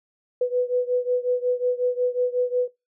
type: beating tone pair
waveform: sine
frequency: 493.9 / 499.4 Hz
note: B4 / B4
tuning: 0 / +19 cents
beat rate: 5.5 Hz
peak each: -22 / -24 dBFS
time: 0.41-2.68 s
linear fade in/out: 5 ms
effects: noise-tail reverb RT60 0.2 s tail -19 dB re dry